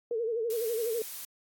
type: tone with vibrato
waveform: sine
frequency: 457.3 Hz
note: A#4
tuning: 33 cents flat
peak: -28 dBFS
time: 0.11-1.02 s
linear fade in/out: 2 ms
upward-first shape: sine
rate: 12 Hz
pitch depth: 88 cents each way
type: noise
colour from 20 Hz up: blue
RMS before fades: -40 dBFS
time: 0.5-1.25 s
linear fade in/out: 2 ms
effects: AAC 64 kbps